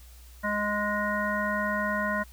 harmonic tone, 207.7 Hz, G#3, in tune, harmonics 1 / 3 / 5 / 7 / 9, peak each -32 / -32 / -32 / -32 / -32 dBFS, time 0.43-2.24 s, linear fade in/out 20 ms, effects added 60 Hz sine -47 dBFS peak until 2.32 s + white hiss -56 dBFS RMS until 2.32 s

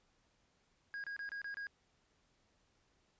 triangle tone bursts, 1637 Hz, G#6, 25 cents flat, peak -39 dBFS, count 6, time 0.94-1.669 s, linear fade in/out 0 ms, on 99 ms, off 27 ms, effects pink hiss -75 dBFS RMS until 3.19 s + resampled to 16000 Hz

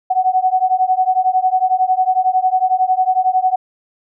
sine beating tone pair, 740 / 751 Hz, F#5 / F#5, 0 / +26 cents, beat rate 11 Hz, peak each -15 dBFS, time 0.1-3.56 s, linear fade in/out 10 ms, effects none

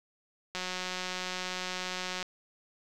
click train, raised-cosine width 0.2 ms, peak -18 dBFS, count 308, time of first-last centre 0.55-2.228 s, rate 183 Hz, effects none

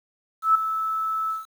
sine tone with ADSR envelope, 1308 Hz, E6, 14 cents flat, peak -12 dBFS, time 0.42-1.46 s, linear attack 130 ms, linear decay 6 ms, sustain -11 dB, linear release 160 ms, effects 8-bit

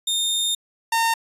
sawtooth tone pair in turn, 3651 / 912.8 Hz, A#7 / A#5, -37 / -37 cents, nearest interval 2 octaves, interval 2400 cents, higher first, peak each -17 / -14 dBFS, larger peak second, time 0.07-0.55 / 0.92-1.14 s, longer first, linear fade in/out 5 ms, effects resampled to 32000 Hz

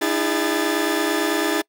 sawtooth tone cluster, 304.2 / 333.2 / 409.8 / 1744 Hz, D#4 / E4 / G#4 / A6, -39 / +19 / -23 / -16 cents, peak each -20 / -20 / -21 / -24 dBFS, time 0.01-1.62 s, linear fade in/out 10 ms, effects noise-tail reverb RT60 0.1 s tail -25 dB re dry

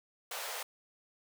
pink high-pass noise, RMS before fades -40 dBFS, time 0.31-0.63 s, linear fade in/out 5 ms, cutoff 490 Hz, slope 48 dB/octave, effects none

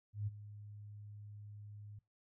sine tone with ADSR envelope, 103.83 Hz, G#2, in tune, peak -34 dBFS, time 0.13-1.99 s, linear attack 140 ms, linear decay 25 ms, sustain -15 dB, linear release 5 ms, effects noise-tail reverb RT60 0.2 s tail -21 dB re dry

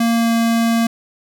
square tone with pitch glide, 231.2 to 229.9 Hz, A#3 to A#3, -14 to -24 cents, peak -14 dBFS, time 0-0.87 s, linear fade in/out 5 ms, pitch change -10 cents, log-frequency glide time 0.16-0.32 s, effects none

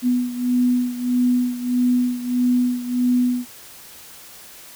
sine beating tone pair, 246.9 / 248.5 Hz, B3 / B3, 0 / +11 cents, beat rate 1.6 Hz, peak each -18 / -22 dBFS, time 0.02-3.46 s, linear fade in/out 50 ms, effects white hiss -42 dBFS RMS until 4.75 s

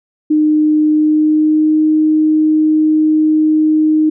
sine tone with pitch glide, 305.6 to 309.9 Hz, D#4 to D#4, -31 to -7 cents, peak -8 dBFS, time 0.3-4.1 s, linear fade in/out 10 ms, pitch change +24 cents, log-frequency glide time 0.9-1.83 s, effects none

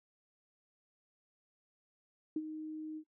sine tone with ADSR envelope, 311.1 Hz, D#4, in tune, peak -30 dBFS, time 2.36-3.04 s, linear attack 4 ms, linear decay 44 ms, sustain -10 dB, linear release 70 ms, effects noise-tail reverb RT60 0.1 s tail -24 dB re dry

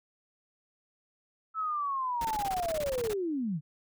sine linear sweep, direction down, 1318.5 to 138.3 Hz, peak -29 dBFS, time 1.54-3.61 s, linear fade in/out 50 ms
pink noise bursts, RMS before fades -39 dBFS, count 16, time 2.21-3.134 s, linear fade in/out 2 ms, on 39 ms, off 20 ms
effects none

